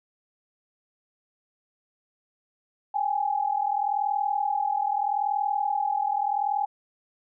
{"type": "tone pair together", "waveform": "sine", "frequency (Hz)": [800.2, 841], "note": ["G5", "G#5"], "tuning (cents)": [35, 22], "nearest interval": "minor second", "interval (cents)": 87, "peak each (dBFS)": -26, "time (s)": [2.94, 6.66], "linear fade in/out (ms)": 10, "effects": []}